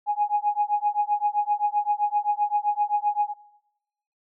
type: tone with tremolo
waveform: sine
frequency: 830.6 Hz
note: G#5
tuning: in tune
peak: -16 dBFS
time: 0.06-3.34 s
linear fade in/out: 50 ms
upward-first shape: triangle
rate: 7.7 Hz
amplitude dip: 100%
effects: noise-tail reverb RT60 1.0 s tail -22 dB re dry + tanh soft clip ceiling -12 dBFS